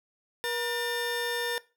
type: tone pair together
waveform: 25% pulse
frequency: 476.8 / 1800 Hz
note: A#4 / A6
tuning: +39 / +39 cents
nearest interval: octave + major seventh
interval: 2300 cents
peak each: -28 dBFS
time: 0.44-1.58 s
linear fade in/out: 0 ms
effects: noise-tail reverb RT60 0.3 s tail -19 dB re dry